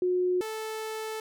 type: tone pair in turn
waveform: sine / sawtooth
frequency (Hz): 362.5 / 438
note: F#4 / A4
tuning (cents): -35 / -8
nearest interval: minor third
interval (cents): 327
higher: second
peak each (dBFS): -23 / -29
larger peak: first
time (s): 0.02-0.41 / 0.41-1.2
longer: second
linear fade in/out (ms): 2
effects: none